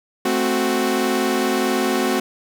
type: chord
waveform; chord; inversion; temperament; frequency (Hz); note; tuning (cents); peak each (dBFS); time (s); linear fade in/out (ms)
sawtooth; F# diminished; first; equal; 220 / 261.6 / 370; A3 / C4 / F#4; 0 / 0 / 0; -20 / -18 / -17; 0.25-2.2; 5
effects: none